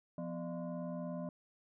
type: tone with frequency modulation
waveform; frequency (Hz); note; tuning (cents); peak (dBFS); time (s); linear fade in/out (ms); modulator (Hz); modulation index
sine; 174.61; F3; 0; -38; 0.18-1.29; 2; 426; 1.2
effects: none